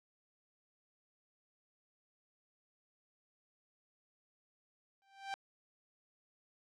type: tone with exponential growth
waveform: sawtooth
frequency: 784 Hz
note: G5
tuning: in tune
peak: -32 dBFS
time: 5.02-5.34 s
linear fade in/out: 0 ms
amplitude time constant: 69 ms
effects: low-pass 5000 Hz 12 dB/octave